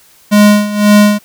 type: tone with tremolo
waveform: square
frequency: 207.7 Hz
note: G#3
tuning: in tune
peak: -3 dBFS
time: 0.31-1.19 s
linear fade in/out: 20 ms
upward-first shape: sine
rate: 1.9 Hz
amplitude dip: 80%
effects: white hiss -45 dBFS RMS until 1.24 s